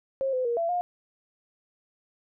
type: tone with pitch steps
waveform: sine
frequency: 537 / 510 / 472.7 / 673 / 711 Hz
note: C5 / C5 / A#4 / E5 / F5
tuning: +45 / -44 / +24 / +36 / +31 cents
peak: -24 dBFS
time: 0.21-0.81 s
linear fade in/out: 0 ms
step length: 120 ms
effects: none